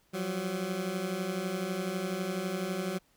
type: beating tone pair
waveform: 20% pulse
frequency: 176.7 / 188.7 Hz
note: F3 / F#3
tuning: +21 / +34 cents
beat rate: 12 Hz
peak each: -32 / -28 dBFS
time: 0.13-2.99 s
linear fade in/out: 20 ms
effects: pink hiss -68 dBFS RMS until 3.16 s